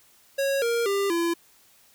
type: tone with pitch steps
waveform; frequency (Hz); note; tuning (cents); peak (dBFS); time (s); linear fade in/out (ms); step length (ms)
square; 550 / 467.9 / 398 / 338.6; C#5 / A#4 / G4 / E4; -14 / +6 / +26 / +46; -23; 0.38-1.34; 10; 240
effects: white hiss -58 dBFS RMS until 1.94 s